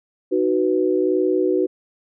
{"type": "chord", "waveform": "sine", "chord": "B major", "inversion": "first", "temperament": "just", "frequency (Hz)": [308.7, 370.4, 493.9], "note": ["D#4", "F#4", "B4"], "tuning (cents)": [-14, 2, 0], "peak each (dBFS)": [-22, -18, -23], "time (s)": [0.31, 1.67], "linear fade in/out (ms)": 20, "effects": []}